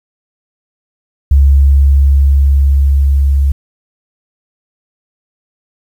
sine tone with level ramp, 69.3 Hz, C#2, in tune, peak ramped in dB -3 to -7 dBFS, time 1.31-3.52 s, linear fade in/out 5 ms, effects 7-bit

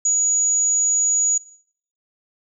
sine tone, 6820 Hz, G#8, 45 cents sharp, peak -15 dBFS, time 0.05-1.38 s, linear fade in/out 5 ms, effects noise-tail reverb RT60 0.6 s tail -19 dB re dry

